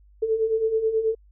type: beating tone pair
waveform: sine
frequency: 436.2 / 445.5 Hz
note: A4 / A4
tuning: -15 / +22 cents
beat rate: 9.3 Hz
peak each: -27 / -21 dBFS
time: 0.22-1.15 s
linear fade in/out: 10 ms
effects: added 50 Hz sine -51 dBFS peak until 1.31 s